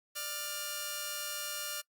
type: tone pair together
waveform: 5% pulse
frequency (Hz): 592 / 1408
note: D5 / F6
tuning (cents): +14 / +14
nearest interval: octave + minor third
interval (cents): 1500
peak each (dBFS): -30 / -26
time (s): 0.15-1.82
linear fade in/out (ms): 20
effects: noise-tail reverb RT60 0.1 s tail -23 dB re dry + Opus 48 kbps